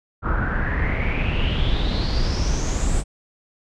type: noise with low-pass filter sweep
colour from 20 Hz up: brown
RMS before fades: -21 dBFS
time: 0.22-3.04 s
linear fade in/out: 50 ms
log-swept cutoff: 1300 to 8300 Hz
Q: 8
effects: none